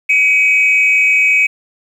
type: tone pair together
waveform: sine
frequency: 2267 / 2526 Hz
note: C#7 / D#7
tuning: +38 / +26 cents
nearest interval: major second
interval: 188 cents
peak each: -10 dBFS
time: 0.09-1.47 s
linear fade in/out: 10 ms
effects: tanh soft clip ceiling -3 dBFS + 7-bit